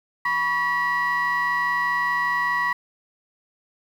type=tone cluster; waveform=sine; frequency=980 / 1125 / 1932 Hz; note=B5 / C#6 / B6; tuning=-14 / +25 / -39 cents; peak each=-24 / -25 / -21 dBFS; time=0.25-2.73 s; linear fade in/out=5 ms; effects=tanh soft clip ceiling -16 dBFS + 8-bit